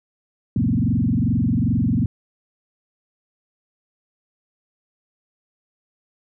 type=tone with frequency modulation; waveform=sine; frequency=174.61 Hz; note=F3; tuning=in tune; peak=-16 dBFS; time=0.56-2.06 s; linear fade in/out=2 ms; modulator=22.5 Hz; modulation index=3.8; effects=none